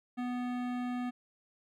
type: tone with hard clipping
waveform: sine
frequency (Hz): 246.9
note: B3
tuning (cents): 0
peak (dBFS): -35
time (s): 0.17-1.11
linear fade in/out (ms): 20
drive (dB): 17
effects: none